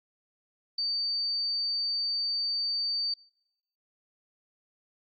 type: tone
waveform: sine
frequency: 4600 Hz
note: D8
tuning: 37 cents flat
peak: -27 dBFS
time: 0.78-3.14 s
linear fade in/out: 5 ms
effects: noise-tail reverb RT60 0.9 s tail -25 dB re dry + AAC 32 kbps